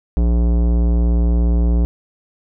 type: tone with tanh clipping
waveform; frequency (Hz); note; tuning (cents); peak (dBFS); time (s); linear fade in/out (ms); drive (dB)
sine; 58.5; A#1; +7; -14; 0.17-1.85; 0; 17
effects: none